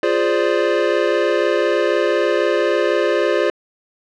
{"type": "chord", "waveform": "square", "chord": "D half-diminished seventh", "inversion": "first", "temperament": "equal", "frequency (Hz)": [349.2, 415.3, 523.3, 587.3], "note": ["F4", "Ab4", "C5", "D5"], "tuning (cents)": [0, 0, 0, 0], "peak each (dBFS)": -21, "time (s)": [0.03, 3.5], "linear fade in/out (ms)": 2, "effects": ["low-pass 3000 Hz 12 dB/octave"]}